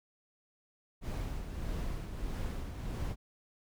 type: noise with tremolo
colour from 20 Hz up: brown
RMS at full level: -35 dBFS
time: 1.01-3.16 s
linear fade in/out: 50 ms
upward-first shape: triangle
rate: 1.6 Hz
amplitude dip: 55%
effects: none